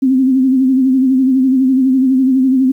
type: tone with vibrato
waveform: sine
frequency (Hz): 261.6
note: C4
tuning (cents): 0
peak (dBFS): -8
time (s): 0.02-2.72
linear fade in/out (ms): 10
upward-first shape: sine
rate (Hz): 12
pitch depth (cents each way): 55
effects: 8-bit